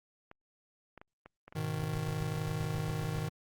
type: clicks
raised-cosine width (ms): 0.5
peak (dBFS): -34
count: 7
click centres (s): 0.314 / 0.977 / 1.015 / 1.26 / 1.48 / 1.525 / 1.665
type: chord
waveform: square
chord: G# minor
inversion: none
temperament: just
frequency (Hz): 103.83 / 124.59 / 155.74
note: G#2 / B2 / D#3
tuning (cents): 0 / +16 / +2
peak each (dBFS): -40 / -40 / -36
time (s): 1.55-3.29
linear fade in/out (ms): 10
type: noise bursts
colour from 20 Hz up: brown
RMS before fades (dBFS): -42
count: 11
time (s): 1.79-3.199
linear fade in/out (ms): 10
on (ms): 59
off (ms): 76
effects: Opus 48 kbps